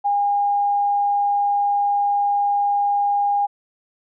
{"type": "tone", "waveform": "sine", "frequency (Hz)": 812, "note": "G#5", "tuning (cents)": -39, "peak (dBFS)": -16, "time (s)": [0.04, 3.47], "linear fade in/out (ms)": 20, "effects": []}